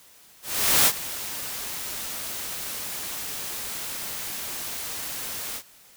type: noise with ADSR envelope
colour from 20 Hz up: white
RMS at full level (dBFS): -17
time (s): 0.42-5.63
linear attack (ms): 440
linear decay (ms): 61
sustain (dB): -16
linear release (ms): 69
effects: white hiss -53 dBFS RMS until 5.96 s